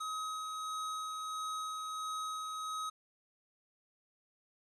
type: tone with tremolo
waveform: square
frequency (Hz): 1268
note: D#6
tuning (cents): +32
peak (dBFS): -37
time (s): 0-2.9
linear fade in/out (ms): 10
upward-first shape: sine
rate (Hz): 1.5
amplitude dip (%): 25
effects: resampled to 24000 Hz + 11-bit